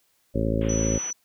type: harmonic tone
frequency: 55 Hz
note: A1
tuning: in tune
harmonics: 1 / 2 / 3 / 4 / 5 / 6 / 7 / 8 / 9 / 10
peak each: -28 / -28 / -32 / -29 / -30 / -35 / -33 / -36 / -36 / -30 dBFS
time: 0.34-0.99 s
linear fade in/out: 20 ms
type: band-pass noise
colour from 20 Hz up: white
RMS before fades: -43 dBFS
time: 0.61-1.11 s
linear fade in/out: 5 ms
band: 130 to 3400 Hz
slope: 96 dB/octave
type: tone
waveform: sine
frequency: 5950 Hz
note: F#8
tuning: 9 cents sharp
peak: -28 dBFS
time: 0.69-1.13 s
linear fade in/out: 5 ms
effects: white hiss -67 dBFS RMS until 1.24 s